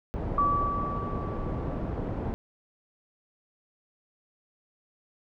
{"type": "low-pass noise", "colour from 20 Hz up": "pink", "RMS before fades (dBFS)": -32, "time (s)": [0.14, 2.34], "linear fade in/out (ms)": 0, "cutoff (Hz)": 660, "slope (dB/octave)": 12}
{"type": "tone with exponential decay", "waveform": "sine", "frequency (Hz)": 1150, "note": "D6", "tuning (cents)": -37, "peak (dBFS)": -20, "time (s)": [0.38, 2.13], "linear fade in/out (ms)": 2, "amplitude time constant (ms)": 380}
{"effects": []}